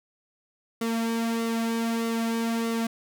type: tone with flanger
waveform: sawtooth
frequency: 228.8 Hz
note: A#3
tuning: 32 cents flat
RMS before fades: -27 dBFS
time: 0.81-2.87 s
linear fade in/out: 5 ms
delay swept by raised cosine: 1.2 to 2.9 ms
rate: 1.6 Hz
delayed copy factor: -0.6
effects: none